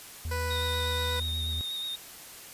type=tone with pitch glide; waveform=triangle; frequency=80.8 to 79.83 Hz; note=E2 to D#2; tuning=-34 to +45 cents; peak=-29 dBFS; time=0.25-1.61 s; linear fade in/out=0 ms; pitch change=-21 cents; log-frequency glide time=0.62-1.44 s
type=tone; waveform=15% pulse; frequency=493.9 Hz; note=B4; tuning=in tune; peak=-25 dBFS; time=0.31-1.2 s; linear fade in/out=5 ms
type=tone with vibrato; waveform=triangle; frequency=3714 Hz; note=A#7; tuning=7 cents flat; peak=-31 dBFS; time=0.5-1.96 s; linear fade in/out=10 ms; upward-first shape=square; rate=8.3 Hz; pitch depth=24 cents each way
effects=white hiss -46 dBFS RMS until 2.53 s + resampled to 32000 Hz